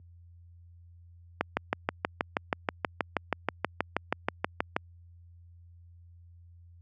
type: click train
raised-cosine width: 0.5 ms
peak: -10 dBFS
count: 22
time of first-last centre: 1.41-4.765 s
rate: 6.26 Hz
effects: added 86 Hz sine -41 dBFS peak until 6.81 s + high-pass 150 Hz 12 dB/octave